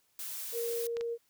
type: noise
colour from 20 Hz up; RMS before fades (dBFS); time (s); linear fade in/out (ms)
blue; -40; 0.19-0.87; 2
type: tone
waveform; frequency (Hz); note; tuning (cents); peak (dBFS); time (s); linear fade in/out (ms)
sine; 467.1; A#4; +3; -32; 0.52-1.18; 50
type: clicks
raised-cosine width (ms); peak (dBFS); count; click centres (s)
0.2; -26; 2; 0.969 / 1.01
effects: white hiss -72 dBFS RMS until 1.29 s